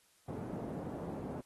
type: band-pass noise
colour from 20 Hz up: pink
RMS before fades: -42 dBFS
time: 0.28-1.41 s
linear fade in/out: 5 ms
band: 140 to 520 Hz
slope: 12 dB/octave
effects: white hiss -69 dBFS RMS until 1.45 s + AAC 32 kbps